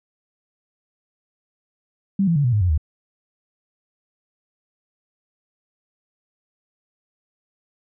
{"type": "tone with pitch steps", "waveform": "sine", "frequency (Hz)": [196.1, 167.78, 143.55, 122.82, 105.09, 89.91, 76.93], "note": ["G3", "E3", "D3", "B2", "G#2", "F#2", "D#2"], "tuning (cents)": [1, 31, -39, -9, 21, -49, -19], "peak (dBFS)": -15, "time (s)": [2.19, 2.778], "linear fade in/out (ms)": 5, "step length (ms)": 84, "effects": []}